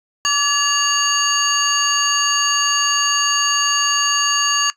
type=tone cluster; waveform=sine; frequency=1157 / 1705 / 2820 / 4587 / 6600 Hz; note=D6 / G#6 / F7 / D8 / G#8; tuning=-26 / +45 / +16 / -42 / -12 cents; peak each=-20 dBFS; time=0.25-4.7 s; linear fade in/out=0 ms; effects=noise-tail reverb RT60 0.1 s tail -17 dB re dry + tanh soft clip ceiling -7 dBFS